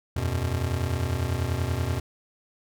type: chord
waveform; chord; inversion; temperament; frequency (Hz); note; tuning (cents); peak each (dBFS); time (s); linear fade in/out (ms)
square; E suspended second; none; just; 82.41 / 92.71 / 123.61; E2 / F#2 / B2; 0 / +4 / +2; -30; 0.16-2; 5
effects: none